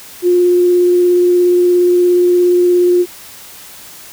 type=tone with vibrato; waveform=sine; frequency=355.3 Hz; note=F4; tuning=30 cents sharp; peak=-7 dBFS; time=0.22-3.06 s; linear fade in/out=50 ms; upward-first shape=sine; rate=17 Hz; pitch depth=9 cents each way; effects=white hiss -35 dBFS RMS until 4.12 s